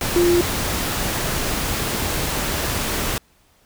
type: tone in noise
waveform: sine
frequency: 348.2 Hz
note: F4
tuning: 5 cents flat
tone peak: -13 dBFS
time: 0.16-0.41 s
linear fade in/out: 2 ms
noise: pink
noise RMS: -23 dBFS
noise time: 0.01-3.18 s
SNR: +7 dB
effects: pink hiss -58 dBFS RMS until 3.65 s